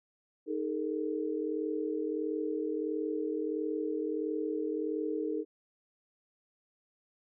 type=chord; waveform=sine; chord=D# suspended fourth; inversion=none; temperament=equal with one note detuned; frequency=311.1 / 415.3 / 456.8 Hz; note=D#4 / G#4 / A#4; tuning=0 / 0 / -35 cents; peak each=-34 / -36 / -36 dBFS; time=0.46-5.45 s; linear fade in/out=50 ms; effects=none